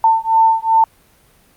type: beating tone pair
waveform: sine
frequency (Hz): 895 / 897.6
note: A5 / A5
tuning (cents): +29 / +34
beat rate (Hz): 2.6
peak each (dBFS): -13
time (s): 0.04-0.84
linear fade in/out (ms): 2
effects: pink hiss -52 dBFS RMS until 1.56 s + Opus 32 kbps